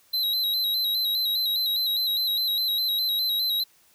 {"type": "tone with vibrato", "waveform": "square", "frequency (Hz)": 3951, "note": "B7", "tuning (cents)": 0, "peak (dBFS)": -23, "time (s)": [0.13, 3.64], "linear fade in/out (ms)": 10, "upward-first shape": "square", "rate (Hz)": 4.9, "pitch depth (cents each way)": 51, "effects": ["white hiss -60 dBFS RMS until 3.94 s"]}